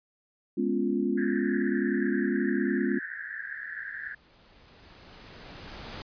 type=chord; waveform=sine; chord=C# dominant seventh; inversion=second; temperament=equal; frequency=207.7 / 246.9 / 277.2 / 349.2 Hz; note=G#3 / B3 / C#4 / E#4; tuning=0 / 0 / 0 / 0 cents; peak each=-30 dBFS; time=0.57-2.99 s; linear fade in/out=10 ms
type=band-pass noise; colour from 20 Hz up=pink; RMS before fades=-38 dBFS; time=1.17-4.15 s; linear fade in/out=10 ms; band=1600 to 1800 Hz; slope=96 dB/octave
type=noise with exponential growth; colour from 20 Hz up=pink; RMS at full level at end=-39 dBFS; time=2.66-6.02 s; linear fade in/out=1 ms; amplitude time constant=730 ms
effects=resampled to 11025 Hz

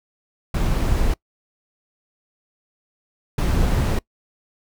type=noise bursts at uneven times; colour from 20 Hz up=brown; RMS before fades=-19 dBFS; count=2; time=0.54-1.14 / 3.38-3.99 s; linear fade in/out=5 ms; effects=noise-tail reverb RT60 0.1 s tail -24 dB re dry

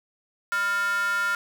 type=tone with high-pass filter; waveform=square; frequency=200 Hz; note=G3; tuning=35 cents sharp; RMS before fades=-25 dBFS; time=0.52-1.35 s; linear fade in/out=0 ms; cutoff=1400 Hz; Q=7.2; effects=none

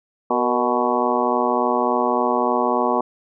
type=harmonic tone with a mistuned harmonic; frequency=123.47 Hz; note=B2; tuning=in tune; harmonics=2 / 3 / 4 / 5 / 6 / 7 / 8 / 9; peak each=-25 / -25 / -25 / -25 / -25 / -25 / -25 / -25 dBFS; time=0.3-3.01 s; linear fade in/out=5 ms; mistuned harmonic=4; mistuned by=-84 cents; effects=none

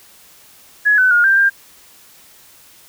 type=tone with pitch steps; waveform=sine; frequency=1684 / 1510 / 1428 / 1579 / 1595 Hz; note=G#6 / F#6 / F6 / G6 / G6; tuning=+24 / +35 / +38 / +12 / +30 cents; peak=-9 dBFS; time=0.85-1.5 s; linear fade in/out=20 ms; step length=130 ms; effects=white hiss -46 dBFS RMS until 2.88 s

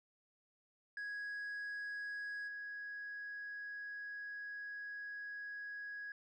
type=tone with level steps; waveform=sine; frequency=1661.2 Hz; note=G#6; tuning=in tune; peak=-38 / -42 dBFS; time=0.97-6.12 s; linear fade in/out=2 ms; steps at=2.47 s; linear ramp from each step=20 ms; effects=tanh soft clip ceiling -40 dBFS

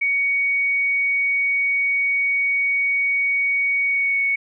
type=tone with pitch glide; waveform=sine; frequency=2240 to 2221 Hz; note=C#7 to C#7; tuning=+18 to +3 cents; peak=-17 dBFS; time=0.01-4.36 s; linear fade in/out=10 ms; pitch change=-15 cents; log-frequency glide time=3.85-4.22 s; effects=none

